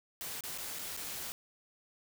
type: noise with dropouts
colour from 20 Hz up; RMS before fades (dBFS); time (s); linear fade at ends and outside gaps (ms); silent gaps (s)
white; -41; 0.21-1.32; 0; 0.407-0.437 / 0.577-0.583 / 0.787-0.792 / 0.966-0.973
effects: none